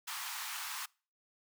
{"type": "high-pass noise", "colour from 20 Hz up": "pink", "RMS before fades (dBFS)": -41, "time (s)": [0.07, 0.86], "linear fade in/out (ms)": 10, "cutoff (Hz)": 870, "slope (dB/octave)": 48, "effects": ["noise-tail reverb RT60 0.4 s tail -26 dB re dry"]}